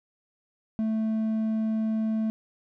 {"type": "tone with hard clipping", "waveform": "sine", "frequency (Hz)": 220, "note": "A3", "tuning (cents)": 0, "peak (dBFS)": -25, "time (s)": [0.79, 2.3], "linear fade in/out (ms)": 0, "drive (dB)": 3, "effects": []}